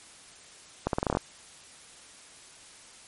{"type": "accelerating click train", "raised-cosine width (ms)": 1, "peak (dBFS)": -11, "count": 9, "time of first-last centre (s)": [0.87, 1.171], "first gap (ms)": 62, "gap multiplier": 0.85, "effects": ["white hiss -51 dBFS RMS until 3.07 s", "MP3 48 kbps"]}